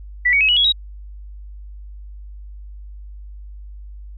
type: tone with pitch steps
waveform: sine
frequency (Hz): 1965 / 2244 / 2563 / 2927 / 3343 / 3818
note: B6 / C#7 / E7 / F#7 / G#7 / A#7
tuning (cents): -9 / +21 / -49 / -19 / +11 / +41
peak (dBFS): -12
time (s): 0.25-0.724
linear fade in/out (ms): 10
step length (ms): 79
effects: added 50 Hz sine -33 dBFS peak until 4.17 s